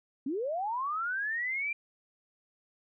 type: linear sweep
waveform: sine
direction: up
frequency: 246.9 to 2389 Hz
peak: -30 dBFS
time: 0.26-1.73 s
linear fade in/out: 5 ms
effects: none